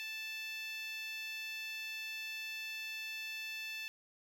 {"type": "tone with high-pass filter", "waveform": "10% pulse", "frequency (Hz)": 879, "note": "A5", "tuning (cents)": -2, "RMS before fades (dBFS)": -43, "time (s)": [0, 3.88], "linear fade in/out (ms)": 0, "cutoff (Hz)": 2300, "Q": 5.7, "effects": []}